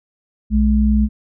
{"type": "tone pair together", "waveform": "sine", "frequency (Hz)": [61.52, 212], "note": ["B1", "G#3"], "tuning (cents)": [-6, 36], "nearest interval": "octave + major sixth", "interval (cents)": 2142, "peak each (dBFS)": -14, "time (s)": [0.5, 1.09], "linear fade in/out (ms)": 50, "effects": []}